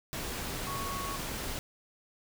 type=tone in noise; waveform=sine; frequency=1108.7 Hz; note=C#6; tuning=in tune; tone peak=-37 dBFS; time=0.67-1.16 s; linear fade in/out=0 ms; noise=pink; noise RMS=-37 dBFS; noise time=0.13-1.59 s; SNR=-3 dB; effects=none